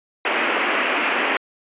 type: band-pass noise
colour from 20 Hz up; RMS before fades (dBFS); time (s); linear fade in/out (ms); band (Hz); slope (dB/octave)
white; -21; 0.25-1.37; 2; 230 to 2800; 48
effects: resampled to 8000 Hz